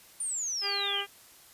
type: exponential sweep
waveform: sine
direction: down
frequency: 9397 to 2960 Hz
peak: -30 dBFS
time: 0.2-1.01 s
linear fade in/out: 5 ms
type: harmonic tone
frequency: 400.7 Hz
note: G4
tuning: 38 cents sharp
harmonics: 1 / 2 / 3 / 4 / 5 / 6 / 7 / 8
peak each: -40 / -40 / -40 / -40 / -40 / -40 / -40 / -40 dBFS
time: 0.61-1.07 s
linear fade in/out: 50 ms
effects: white hiss -55 dBFS RMS until 1.53 s + resampled to 32000 Hz